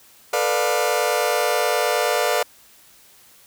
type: chord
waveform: sawtooth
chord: B half-diminished seventh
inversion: third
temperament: just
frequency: 444.5 / 493.9 / 592.7 / 711.2 Hz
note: A4 / B4 / D5 / F5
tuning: +18 / 0 / +16 / +31 cents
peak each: -21 / -20 / -19 / -20 dBFS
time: 0.33-2.43 s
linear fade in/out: 5 ms
effects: white hiss -51 dBFS RMS until 3.46 s